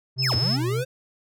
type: tone with vibrato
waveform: triangle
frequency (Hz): 126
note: B2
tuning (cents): +35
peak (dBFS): -22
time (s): 0.16-0.85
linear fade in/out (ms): 50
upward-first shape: sine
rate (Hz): 3.3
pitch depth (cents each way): 83
type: tone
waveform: sine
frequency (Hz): 5200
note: E8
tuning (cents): -24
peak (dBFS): -23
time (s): 0.18-0.57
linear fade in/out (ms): 20
type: linear two-way sweep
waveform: square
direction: down then up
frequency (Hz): 2823 to 73.42 to 529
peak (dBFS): -27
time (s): 0.22-0.85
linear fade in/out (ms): 20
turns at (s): 0.35
effects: none